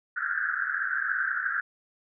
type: band-pass noise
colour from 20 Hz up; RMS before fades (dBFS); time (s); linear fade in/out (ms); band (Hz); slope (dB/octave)
pink; -29; 0.16-1.61; 10; 1400 to 1700; 96
effects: none